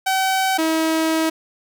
sawtooth tone pair in turn, 763 / 320.8 Hz, G5 / E4, -47 / -47 cents, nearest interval octave + minor third, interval 1500 cents, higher first, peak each -13 / -13 dBFS, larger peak neither, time 0.06-0.58 / 0.58-1.3 s, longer second, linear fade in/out 10 ms, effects none

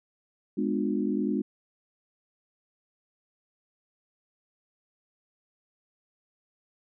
sine chord, G# diminished seventh, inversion none, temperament just, 207.7 / 249.2 / 299 / 358.8 Hz, G#3 / B3 / D4 / F4, 0 / +16 / +31 / +47 cents, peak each -29 / -31 / -30 / -33 dBFS, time 0.57-1.42 s, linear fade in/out 10 ms, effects none

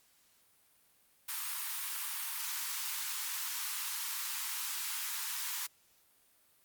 white high-pass noise, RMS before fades -38 dBFS, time 1.28-5.67 s, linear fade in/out 10 ms, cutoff 860 Hz, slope 96 dB/octave, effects white hiss -68 dBFS RMS until 6.64 s + Opus 48 kbps

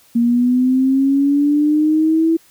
sine linear sweep, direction up, 233.1 to 329.6 Hz, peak -11 dBFS, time 0.15-2.37 s, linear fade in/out 10 ms, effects white hiss -51 dBFS RMS until 2.5 s

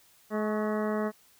harmonic tone with a mistuned harmonic, 212.9 Hz, G#3, 43 cents sharp, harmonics 1 / 2 / 3 / 4 / 5 / 6 / 7 / 8 / 9, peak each -30 / -32 / -34 / -42 / -39 / -42 / -46 / -46 / -45 dBFS, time 0.3-1.12 s, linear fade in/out 50 ms, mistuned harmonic 5, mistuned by +58 cents, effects white hiss -61 dBFS RMS until 1.39 s

